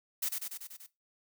blue noise with echo, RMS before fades -32 dBFS, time 0.22-0.29 s, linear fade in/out 10 ms, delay 96 ms, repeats 6, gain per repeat -3 dB, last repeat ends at 0.866 s, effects noise-tail reverb RT60 0.2 s tail -17 dB re dry

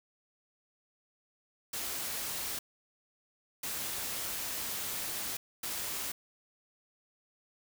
white noise bursts at uneven times, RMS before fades -37 dBFS, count 3, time 1.73-2.59 / 3.63-5.37 / 5.63-6.12 s, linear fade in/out 5 ms, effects none

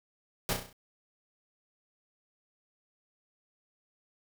pink noise with echo, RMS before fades -30 dBFS, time 0.49-0.53 s, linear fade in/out 0 ms, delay 33 ms, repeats 6, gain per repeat -5 dB, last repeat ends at 0.728 s, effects none

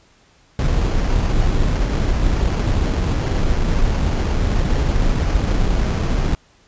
brown noise with sample-and-hold, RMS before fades -17 dBFS, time 0.59-6.35 s, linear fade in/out 0 ms, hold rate 3675 Hz, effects pink hiss -54 dBFS RMS until 6.67 s + resampled to 16000 Hz

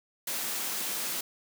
white high-pass noise, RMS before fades -33 dBFS, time 0.27-1.21 s, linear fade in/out 5 ms, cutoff 160 Hz, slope 96 dB/octave, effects none

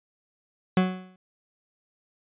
40% pulse tone with exponential decay, 185 Hz, F#3, in tune, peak -15 dBFS, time 0.77-1.16 s, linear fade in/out 2 ms, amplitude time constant 83 ms, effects resampled to 8000 Hz

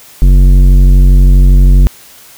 sine tone with tanh clipping, 46.25 Hz, F#1, in tune, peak -3 dBFS, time 0.22-1.87 s, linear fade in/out 0 ms, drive 12 dB, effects white hiss -37 dBFS RMS until 2.37 s

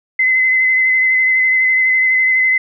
sine tone with vibrato, 2044 Hz, C7, 41 cents flat, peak -10 dBFS, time 0.19-2.58 s, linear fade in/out 5 ms, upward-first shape triangle, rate 12 Hz, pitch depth 25 cents each way, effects none

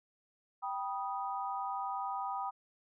sine chord, G augmented, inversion none, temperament equal with one note detuned, 784 / 975.3 / 1244.5 Hz, G5 / B5 / D#6, 0 / -22 / 0 cents, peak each -38 / -39 / -40 dBFS, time 0.62-2.51 s, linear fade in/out 20 ms, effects none

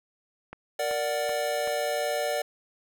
click train, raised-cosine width 0.5 ms, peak -24 dBFS, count 4, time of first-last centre 0.53-1.675 s, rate 2.62 Hz
square chord, Bb augmented, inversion none, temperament equal, 466.2 / 587.3 / 740 Hz, Bb4 / D5 / F#5, 0 / 0 / 0 cents, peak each -34 / -29 / -33 dBFS, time 0.79-2.42 s, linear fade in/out 5 ms
effects none

